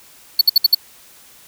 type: tone bursts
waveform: square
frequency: 4435 Hz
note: C#8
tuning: in tune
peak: -7 dBFS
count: 5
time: 0.39-0.748 s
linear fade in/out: 5 ms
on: 22 ms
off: 62 ms
effects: white hiss -46 dBFS RMS until 1.47 s